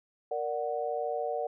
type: chord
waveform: sine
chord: Bb augmented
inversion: none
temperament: equal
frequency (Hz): 466.2 / 587.3 / 740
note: Bb4 / D5 / F#5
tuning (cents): 0 / 0 / 0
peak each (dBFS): -34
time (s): 0.31-1.47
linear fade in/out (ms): 5
effects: none